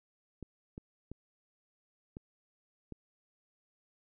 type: clicks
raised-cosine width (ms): 3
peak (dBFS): -30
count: 5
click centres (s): 0.427 / 0.779 / 1.116 / 2.169 / 2.923
effects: none